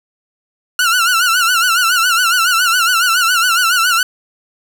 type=tone with vibrato; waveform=sawtooth; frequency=1411 Hz; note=F6; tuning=17 cents sharp; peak=-7 dBFS; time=0.79-4.03 s; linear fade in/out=2 ms; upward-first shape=sine; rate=7.2 Hz; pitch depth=110 cents each way; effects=none